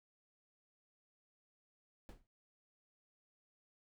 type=noise with exponential decay; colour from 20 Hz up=brown; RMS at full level=-45 dBFS; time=2.09-2.27 s; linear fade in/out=0 ms; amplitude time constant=38 ms; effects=none